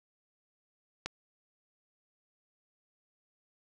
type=click; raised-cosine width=0.2 ms; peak=-17 dBFS; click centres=1.06 s; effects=none